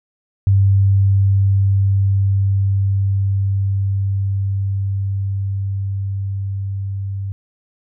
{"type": "tone with level ramp", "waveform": "sine", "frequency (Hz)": 98.1, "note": "G2", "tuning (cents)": 2, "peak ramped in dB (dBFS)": [-9, -21], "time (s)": [0.47, 7.32], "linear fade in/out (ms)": 0, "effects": []}